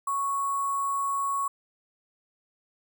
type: tone with sample-and-hold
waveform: sine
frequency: 1108.7 Hz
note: C#6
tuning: in tune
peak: -25 dBFS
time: 0.07-1.48 s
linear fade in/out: 5 ms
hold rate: 8820 Hz
effects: none